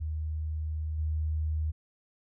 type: tone with level steps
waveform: sine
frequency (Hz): 77.78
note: D#2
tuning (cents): 0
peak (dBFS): -30 / -27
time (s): 0-1.72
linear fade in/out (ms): 20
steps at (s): 0.98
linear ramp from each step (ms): 10
effects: none